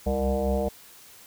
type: tone with frequency modulation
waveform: sine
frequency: 332.2 Hz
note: E4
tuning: 13 cents sharp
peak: -22 dBFS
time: 0.06-0.69 s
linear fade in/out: 10 ms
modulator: 132 Hz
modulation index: 2.7
effects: white hiss -50 dBFS RMS until 1.26 s